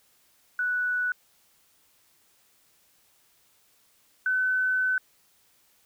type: tone pair in turn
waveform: sine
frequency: 1480 / 1512.8 Hz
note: F#6 / F#6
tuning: 0 / +38 cents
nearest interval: unison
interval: 38 cents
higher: second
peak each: -24 / -22 dBFS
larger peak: second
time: 0.59-1.12 / 4.26-4.98 s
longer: second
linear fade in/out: 2 ms
effects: white hiss -64 dBFS RMS until 5.85 s